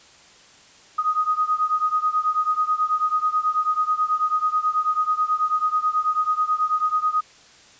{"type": "beating tone pair", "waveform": "sine", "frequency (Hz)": [1244.5, 1253.7], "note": ["D#6", "D#6"], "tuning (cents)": [0, 13], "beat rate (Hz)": 9.2, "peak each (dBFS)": [-21, -23], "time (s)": [0.98, 7.21], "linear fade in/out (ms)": 10, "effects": ["white hiss -50 dBFS RMS until 7.79 s", "resampled to 16000 Hz"]}